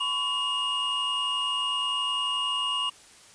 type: tone cluster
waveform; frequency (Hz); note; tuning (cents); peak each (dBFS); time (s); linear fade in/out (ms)
triangle; 1012 / 1123 / 2852; B5 / C#6 / F7; +42 / +22 / +36; -32 / -32 / -25; 0-2.9; 10
effects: white hiss -52 dBFS RMS until 3.34 s + resampled to 22050 Hz